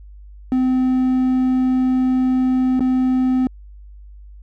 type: tone with dropouts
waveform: triangle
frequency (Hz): 256.8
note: C4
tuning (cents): -32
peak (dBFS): -12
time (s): 0.52-3.47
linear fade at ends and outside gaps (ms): 1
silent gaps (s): 2.795-2.806
effects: added 50 Hz sine -37 dBFS peak until 4.42 s